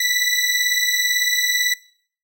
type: beating tone pair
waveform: 20% pulse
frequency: 1963 / 1981 Hz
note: B6 / B6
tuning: -11 / +5 cents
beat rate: 18 Hz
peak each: -15 dBFS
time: 0-1.74 s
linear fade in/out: 5 ms
effects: noise-tail reverb RT60 0.5 s tail -19 dB re dry